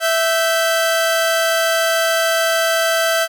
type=tone pair together; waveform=sawtooth; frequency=658.2 / 1547 Hz; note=E5 / G6; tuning=-3 / -23 cents; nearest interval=octave + minor third; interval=1480 cents; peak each=-12 / -16 dBFS; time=0-3.28 s; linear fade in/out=50 ms; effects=none